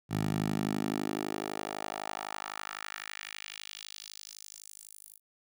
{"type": "tone with high-pass filter sweep", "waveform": "10% pulse", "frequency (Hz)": 51.91, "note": "G#1", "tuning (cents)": 0, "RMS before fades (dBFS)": -37, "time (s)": [0.09, 5.2], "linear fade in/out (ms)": 50, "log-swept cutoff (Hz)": [120, 12000], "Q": 1.7, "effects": []}